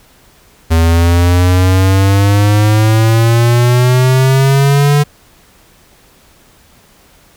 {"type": "exponential sweep", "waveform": "square", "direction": "up", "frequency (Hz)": [81.1, 146.8], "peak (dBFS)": -7, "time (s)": [0.7, 5.04], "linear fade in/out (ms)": 20, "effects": ["pink hiss -46 dBFS RMS until 7.36 s"]}